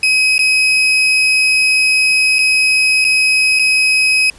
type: tone with dropouts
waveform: 35% pulse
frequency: 2537 Hz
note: D#7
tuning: 33 cents sharp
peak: -8 dBFS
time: 0.03-4.3 s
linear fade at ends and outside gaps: 2 ms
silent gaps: 0.381-0.391 / 2.386-2.389 / 3.044-3.048 / 3.59-3.594 s
effects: pink hiss -43 dBFS RMS until 4.38 s + resampled to 24000 Hz